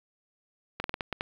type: clicks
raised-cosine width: 0.3 ms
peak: -14 dBFS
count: 7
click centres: 0.8 / 0.841 / 0.894 / 0.941 / 1.008 / 1.127 / 1.209 s
effects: low-pass 4000 Hz 12 dB/octave + 8-bit